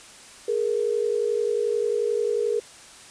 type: tone pair together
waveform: sine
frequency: 418.7 / 470 Hz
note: G#4 / A#4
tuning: +14 / +14 cents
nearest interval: major second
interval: 200 cents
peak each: -24 dBFS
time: 0.48-2.6 s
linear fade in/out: 5 ms
effects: white hiss -46 dBFS RMS until 3.1 s + resampled to 22050 Hz